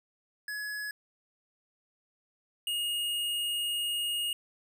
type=tone pair in turn; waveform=square; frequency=1690 / 2860 Hz; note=G#6 / F7; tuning=+30 / +41 cents; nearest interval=major sixth; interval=911 cents; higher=second; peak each=-35 / -30 dBFS; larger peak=second; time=0.48-0.91 / 2.67-4.33 s; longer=second; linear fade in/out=2 ms; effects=none